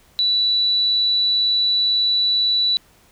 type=tone; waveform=sine; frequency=3951 Hz; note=B7; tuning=in tune; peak=-15 dBFS; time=0.19-2.77 s; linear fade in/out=0 ms; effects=pink hiss -54 dBFS RMS until 3.11 s